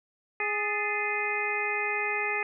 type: harmonic tone with a mistuned harmonic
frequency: 415.3 Hz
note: G#4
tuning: in tune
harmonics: 1 / 2 / 3 / 4 / 5 / 6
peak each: -35 / -35 / -37 / -36 / -31 / -32 dBFS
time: 0.4-2.43 s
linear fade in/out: 2 ms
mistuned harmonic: 4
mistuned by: +88 cents
effects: none